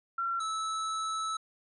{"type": "tone pair in turn", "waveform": ["sine", "square"], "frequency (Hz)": [1363, 1306.5], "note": ["F6", "E6"], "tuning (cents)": [-43, -16], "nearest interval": "minor second", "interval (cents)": 73, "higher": "first", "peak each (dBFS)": [-29, -32], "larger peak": "first", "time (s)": [[0.18, 0.4], [0.4, 1.37]], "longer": "second", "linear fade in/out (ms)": 5, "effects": ["resampled to 24000 Hz"]}